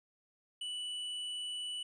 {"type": "tone with hard clipping", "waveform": "triangle", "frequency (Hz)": 2964, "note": "F#7", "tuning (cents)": 2, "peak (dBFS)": -39, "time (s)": [0.61, 1.83], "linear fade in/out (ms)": 5, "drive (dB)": 10, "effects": ["resampled to 22050 Hz"]}